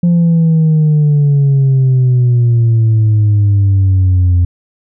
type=exponential sweep; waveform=sine; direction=down; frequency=174.61 to 87.31 Hz; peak=-4 dBFS; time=0.03-4.45 s; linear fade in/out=5 ms; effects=tanh soft clip ceiling -5 dBFS